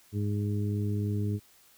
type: harmonic tone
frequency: 103.2 Hz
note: G#2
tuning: 10 cents flat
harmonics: 1 / 2 / 3 / 4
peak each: -28 / -34 / -38 / -40 dBFS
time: 0.12-1.4 s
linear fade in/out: 50 ms
effects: white hiss -60 dBFS RMS until 1.77 s